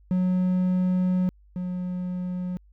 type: tone pair in turn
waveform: triangle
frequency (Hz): 183 / 180.79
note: F#3 / F#3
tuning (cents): -19 / -40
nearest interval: unison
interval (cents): 21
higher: first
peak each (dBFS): -18 / -25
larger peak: first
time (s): 0.11-1.29 / 1.56-2.57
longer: first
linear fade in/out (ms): 0
effects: added 50 Hz sine -52 dBFS peak until 2.72 s